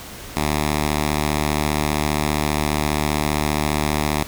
5% pulse tone with notch filter, 75 Hz, D2, 37 cents sharp, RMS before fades -21 dBFS, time 0.37-4.23 s, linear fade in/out 0 ms, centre 500 Hz, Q 1.5, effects pink hiss -36 dBFS RMS until 4.27 s

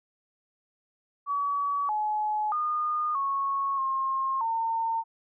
sine tone with pitch steps, 1137 / 850 / 1221 / 1101 / 1069 / 908 Hz, C#6 / G#5 / D#6 / C#6 / C6 / A#5, +44 / +40 / -33 / -12 / +37 / -46 cents, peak -25 dBFS, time 1.26-5.04 s, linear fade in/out 50 ms, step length 630 ms, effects none

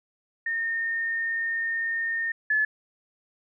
sine tone pair in turn, 1829 / 1722.8 Hz, A#6 / A6, -33 / -37 cents, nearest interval minor second, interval 104 cents, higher first, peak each -25 / -20 dBFS, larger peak second, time 0.46-2.32 / 2.5-2.65 s, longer first, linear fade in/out 5 ms, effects none

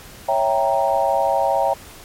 sine chord, C# diminished seventh, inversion none, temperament equal, 554.4 / 659.3 / 784 / 932.3 Hz, C#5 / E5 / G5 / Bb5, 0 / 0 / 0 / 0 cents, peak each -21 / -21 / -20 / -22 dBFS, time 0.28-1.74 s, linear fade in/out 10 ms, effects pink hiss -41 dBFS RMS until 2.04 s + MP3 64 kbps

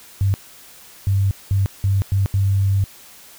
sine tone bursts at uneven times, 98 Hz, G2, in tune, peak -14 dBFS, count 6, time 0.21-0.34 / 1.07-1.31 / 1.51-1.66 / 1.84-2.02 / 2.12-2.26 / 2.34-2.84 s, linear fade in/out 0 ms, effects white hiss -44 dBFS RMS until 3.38 s

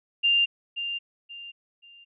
sine tone with echo, 2794 Hz, F7, in tune, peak -18 dBFS, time 0.23-0.46 s, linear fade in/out 20 ms, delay 530 ms, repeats 3, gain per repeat -10 dB, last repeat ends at 2.05 s, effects none

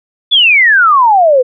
sine exponential sweep, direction down, 3520 to 486.8 Hz, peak -4 dBFS, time 0.31-1.43 s, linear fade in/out 20 ms, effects none

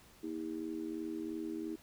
sine tone with amplitude modulation, 320 Hz, D#4, 49 cents sharp, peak -33 dBFS, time 0.23-1.76 s, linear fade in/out 10 ms, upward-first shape sine, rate 82.9 Hz, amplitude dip 95%, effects pink hiss -61 dBFS RMS until 1.82 s

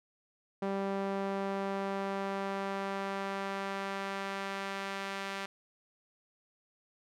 sawtooth tone with band-pass filter sweep, 196 Hz, G3, in tune, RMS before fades -36 dBFS, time 0.62-5.46 s, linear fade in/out 5 ms, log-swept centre 560 to 2100 Hz, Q 0.72, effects none

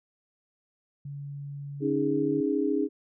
sine tone with pitch glide, 142 to 147.69 Hz, C#3 to D3, +42 to +10 cents, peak -35 dBFS, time 1.05-2.41 s, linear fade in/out 5 ms, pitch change +68 cents, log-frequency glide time 1.92-2.2 s
sine chord, C# suspended second, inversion none, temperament equal with one note detuned, 277.2 / 311.1 / 412.7 Hz, C#4 / D#4 / G#4, 0 / 0 / -11 cents, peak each -28 dBFS, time 1.8-2.89 s, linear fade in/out 50 ms
effects none

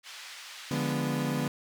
white band-pass noise, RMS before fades -45 dBFS, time 0.03-0.95 s, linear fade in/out 50 ms, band 1200 to 4500 Hz, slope 12 dB/octave
35% pulse chord, D diminished seventh, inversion none, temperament equal, 146.83 / 174.61 / 207.7 / 246.9 Hz, D3 / F3 / Ab3 / Cb4, 0 / 0 / 0 / 0 cents, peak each -30 / -35 / -35 / -30 dBFS, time 0.71-1.48 s, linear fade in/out 2 ms
effects none

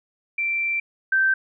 sine tone pair in turn, 2349 / 1556.9 Hz, D7 / G6, 0 / -12 cents, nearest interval perfect fifth, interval 712 cents, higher first, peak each -21 / -16 dBFS, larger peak second, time 0.38-0.8 / 1.12-1.34 s, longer first, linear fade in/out 5 ms, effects none

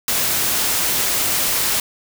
white noise, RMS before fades -19 dBFS, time 0.08-1.8 s, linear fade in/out 2 ms, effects none

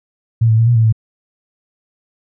sine tone with pitch steps, 114.3 / 110.9 / 114.3 / 120.2 / 112.6 / 110.8 Hz, A#2 / A2 / A#2 / B2 / A2 / A2, -34 / +14 / -34 / -46 / +40 / +13 cents, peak -8 dBFS, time 0.41-0.926 s, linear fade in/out 10 ms, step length 86 ms, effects none

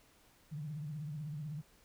sine tone with vibrato, 150 Hz, D3, 37 cents sharp, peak -39 dBFS, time 0.51-1.62 s, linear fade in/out 20 ms, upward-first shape triangle, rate 16 Hz, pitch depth 140 cents each way, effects pink hiss -66 dBFS RMS until 1.84 s

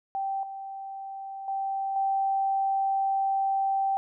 sine tone with level steps, 780 Hz, G5, 9 cents flat, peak -27 / -35 / -27 / -23 dBFS, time 0.15-3.97 s, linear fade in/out 0 ms, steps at 0.43 / 1.48 / 1.96 s, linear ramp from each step 2 ms, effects none

